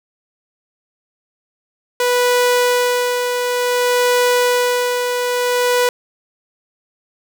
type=tone with tremolo; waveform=sawtooth; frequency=491.9 Hz; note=B4; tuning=7 cents flat; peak=-8 dBFS; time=2-5.89 s; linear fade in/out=2 ms; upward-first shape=sine; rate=0.56 Hz; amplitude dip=45%; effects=none